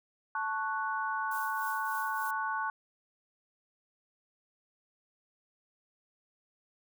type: chord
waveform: sine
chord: F# minor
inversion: first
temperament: equal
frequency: 880 / 1108.7 / 1480 Hz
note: A5 / C#6 / F#6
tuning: 0 / 0 / 0 cents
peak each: -35 dBFS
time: 0.35-2.7 s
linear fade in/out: 2 ms
type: noise with tremolo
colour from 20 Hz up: violet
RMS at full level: -44 dBFS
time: 1.31-2.31 s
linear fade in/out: 5 ms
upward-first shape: triangle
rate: 3.4 Hz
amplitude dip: 65%
effects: none